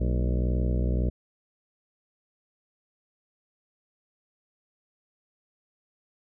harmonic tone with a mistuned harmonic, 61.74 Hz, B1, in tune, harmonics 1 / 2 / 3 / 4 / 5 / 6 / 7 / 8 / 9 / 10, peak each -24 / -30 / -34 / -36 / -38 / -40 / -41 / -42 / -43 / -44 dBFS, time 0-1.1 s, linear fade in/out 10 ms, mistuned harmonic 4, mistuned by -120 cents, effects none

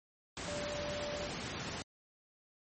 sine tone in noise, 587 Hz, D5, 1 cent flat, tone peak -39 dBFS, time 0.48-1.27 s, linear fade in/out 0 ms, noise pink, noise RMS -40 dBFS, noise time 0.37-1.82 s, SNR -2 dB, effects high-pass 80 Hz 12 dB/octave + MP3 32 kbps

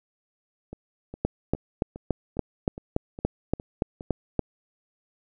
two click trains, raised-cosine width 2 ms, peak -9 / -24 dBFS, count 12 / 9, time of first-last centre 1.25-4.393 / 0.73-4.009 s, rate 3.5 / 2.44 Hz, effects none

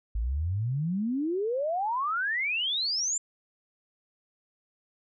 sine exponential sweep, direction up, 51 to 7390 Hz, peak -26 dBFS, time 0.15-3.18 s, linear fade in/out 5 ms, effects none

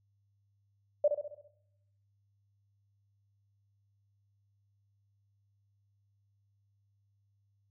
sine tone with echo, 587.3 Hz, D5, in tune, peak -21 dBFS, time 1.04-1.08 s, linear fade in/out 5 ms, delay 67 ms, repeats 6, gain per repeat -6 dB, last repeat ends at 1.482 s, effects noise-tail reverb RT60 0.8 s tail -17 dB re dry + added 100 Hz sine -70 dBFS peak until 7.7 s

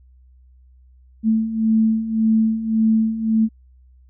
sine beating tone pair, 220 / 221.8 Hz, A3 / A3, 0 / +14 cents, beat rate 1.8 Hz, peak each -21 / -16 dBFS, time 1.23-3.49 s, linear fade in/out 50 ms, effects added 63 Hz sine -47 dBFS peak until 4.09 s

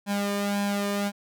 sawtooth tone with flanger, 202.2 Hz, G#3, 46 cents flat, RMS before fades -27 dBFS, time 0.06-1.12 s, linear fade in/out 50 ms, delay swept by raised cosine 1.2 to 1.71 ms, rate 1.8 Hz, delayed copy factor +0.75, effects none

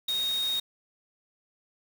sine tone in noise, 3729 Hz, A#7, in tune, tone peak -26 dBFS, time 0.08-0.6 s, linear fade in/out 5 ms, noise white, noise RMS -40 dBFS, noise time 0.08-0.6 s, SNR +11 dB, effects none

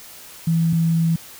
sine tone pair in turn, 164.81 / 164.81 Hz, E3 / E3, 0 / 0 cents, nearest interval unison, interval 0 cents, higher neither, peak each -15 / -15 dBFS, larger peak neither, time 0.47-0.73 / 0.73-1.16 s, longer second, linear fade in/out 5 ms, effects white hiss -41 dBFS RMS until 1.39 s

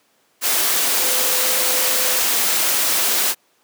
sine tone in noise, 510 Hz, C5, 44 cents flat, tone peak -29 dBFS, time 0.97-2.2 s, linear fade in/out 50 ms, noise white, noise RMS -18 dBFS, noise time 0.41-3.35 s, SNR -14 dB, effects pink hiss -60 dBFS RMS until 3.63 s + high-pass 300 Hz 12 dB/octave

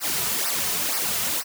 white noise with flanger, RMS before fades -25 dBFS, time 0-1.44 s, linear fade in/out 50 ms, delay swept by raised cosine 0.28 to 3.68 ms, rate 2.1 Hz, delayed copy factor -0.8, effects none

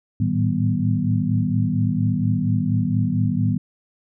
sine tone cluster, 107.2 / 111.5 / 156.3 / 192.8 / 244.8 Hz, A2 / A2 / D#3 / G3 / B3, -45 / +23 / +8 / -28 / -15 cents, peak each -24 dBFS, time 0.2-3.58 s, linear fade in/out 5 ms, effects none

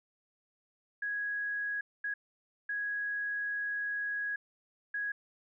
sine tone bursts at uneven times, 1661.2 Hz, G#6, in tune, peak -32 dBFS, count 4, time 1.02-1.81 / 2.04-2.14 / 2.69-4.36 / 4.94-5.12 s, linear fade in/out 5 ms, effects none

